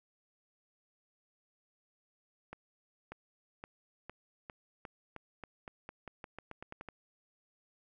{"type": "accelerating click train", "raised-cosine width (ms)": 0.5, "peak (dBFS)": -29, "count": 18, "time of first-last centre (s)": [2.53, 6.887], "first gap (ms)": 590, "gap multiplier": 0.88, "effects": []}